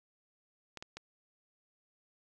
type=clicks; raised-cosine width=0.2 ms; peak=-26 dBFS; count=3; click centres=0.773 / 0.825 / 0.97 s; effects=resampled to 24000 Hz